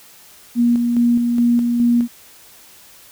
sine tone with tremolo, 238.4 Hz, A#3, 39 cents sharp, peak -11 dBFS, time 0.55-2.08 s, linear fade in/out 50 ms, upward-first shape square, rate 2.4 Hz, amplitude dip 35%, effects white hiss -45 dBFS RMS until 3.11 s

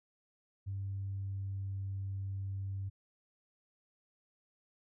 sine tone with pitch glide, 98 to 97.38 Hz, G2 to G2, 0 to -11 cents, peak -35 dBFS, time 0.66-2.9 s, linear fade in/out 20 ms, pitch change -11 cents, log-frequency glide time 0.86-1.79 s, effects tanh soft clip ceiling -31 dBFS

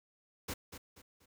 pink noise with echo, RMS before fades -39 dBFS, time 0.48-0.54 s, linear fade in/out 10 ms, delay 240 ms, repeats 3, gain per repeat -9 dB, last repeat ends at 1.26 s, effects none

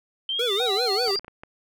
sine linear sweep, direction up, 3096 to 4809 Hz, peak -24 dBFS, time 0.29-1.19 s, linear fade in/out 2 ms
square tone with vibrato, 440 Hz, A4, in tune, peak -25 dBFS, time 0.39-1.16 s, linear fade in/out 5 ms, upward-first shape sine, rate 5.1 Hz, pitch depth 220 cents each way
sine tone, 760 Hz, F#5, 46 cents sharp, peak -29 dBFS, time 0.6-1.11 s, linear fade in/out 0 ms
clicks, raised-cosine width 0.5 ms, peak -25 dBFS, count 6, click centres 1.08 / 1.16 / 1.195 / 1.246 / 1.281 / 1.435 s
effects none

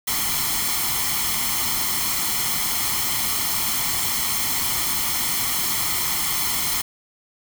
white noise with comb filter, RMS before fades -23 dBFS, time 0.07-6.82 s, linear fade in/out 10 ms, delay 0.94 ms, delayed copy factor +0.65, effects none

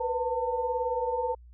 sine tone cluster, 483.6 / 502 / 899 Hz, B4 / B4 / A5, -36 / +28 / +37 cents, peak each -33 / -30 / -30 dBFS, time 0-1.35 s, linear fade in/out 10 ms, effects added 60 Hz sine -48 dBFS peak until 1.53 s

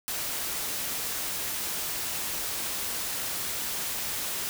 white noise, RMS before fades -32 dBFS, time 0.08-4.49 s, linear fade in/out 0 ms, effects none

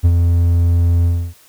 triangle tone with ADSR envelope, 85.7 Hz, F2, 32 cents flat, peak -4 dBFS, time 0.03-1.34 s, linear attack 23 ms, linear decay 54 ms, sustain -4 dB, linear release 290 ms, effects white hiss -48 dBFS RMS until 1.48 s

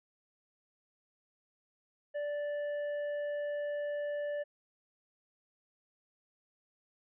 sine tone with hard clipping, 585 Hz, D5, 7 cents flat, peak -35 dBFS, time 2.14-4.44 s, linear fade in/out 20 ms, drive 6 dB, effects resampled to 8000 Hz

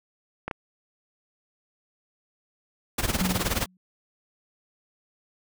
clicks, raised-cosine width 0.5 ms, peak -15 dBFS, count 2, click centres 0.48 / 0.512 s
pink noise with tremolo, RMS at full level -24 dBFS, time 2.98-3.66 s, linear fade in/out 5 ms, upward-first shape sine, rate 19 Hz, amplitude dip 80%
sine tone with exponential decay, 183.9 Hz, F#3, 10 cents flat, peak -21 dBFS, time 3.21-3.77 s, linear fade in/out 2 ms, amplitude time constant 120 ms
effects none

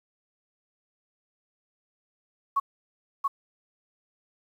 sine tone with echo, 1108.7 Hz, C#6, in tune, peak -20 dBFS, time 2.56-2.6 s, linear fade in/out 10 ms, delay 680 ms, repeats 1, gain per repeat -2 dB, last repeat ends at 3.28 s, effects 9-bit

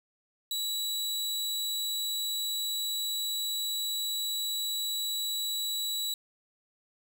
sawtooth tone, 3915 Hz, B7, 16 cents flat, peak -27 dBFS, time 0.51-6.14 s, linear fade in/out 2 ms, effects none

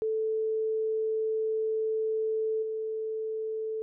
sine tone with level steps, 439.2 Hz, A4, 3 cents flat, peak -26 / -30 dBFS, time 0.02-3.82 s, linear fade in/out 0 ms, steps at 2.62 s, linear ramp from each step 10 ms, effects none

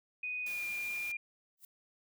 sine tone with pitch glide, 2489 to 2403 Hz, D#7 to D7, 0 to +39 cents, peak -35 dBFS, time 0.23-1.17 s, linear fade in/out 5 ms, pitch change -61 cents, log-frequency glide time 0.43-0.64 s
white noise, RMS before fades -49 dBFS, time 0.46-1.12 s, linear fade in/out 5 ms
violet noise with exponential growth, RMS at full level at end -46 dBFS, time 1.57-1.65 s, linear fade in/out 5 ms, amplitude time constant 16 ms
effects none

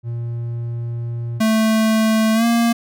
triangle tone, 117.9 Hz, A#2, 20 cents sharp, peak -20 dBFS, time 0.03-1.42 s, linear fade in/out 50 ms
square tone with pitch glide, 220 to 233.1 Hz, A3 to A#3, 0 to 0 cents, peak -14 dBFS, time 1.4-2.73 s, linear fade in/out 10 ms, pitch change +100 cents, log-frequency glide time 2.34-2.45 s
effects none

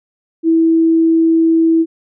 sine tone, 326.9 Hz, E4, 14 cents flat, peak -8 dBFS, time 0.43-1.86 s, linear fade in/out 50 ms, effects none

